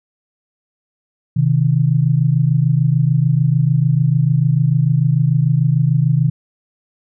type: tone pair together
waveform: sine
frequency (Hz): 129.4 / 156.16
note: C3 / D#3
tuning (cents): -19 / +7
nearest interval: minor third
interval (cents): 326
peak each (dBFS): -14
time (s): 1.36-6.3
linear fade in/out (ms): 10
effects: none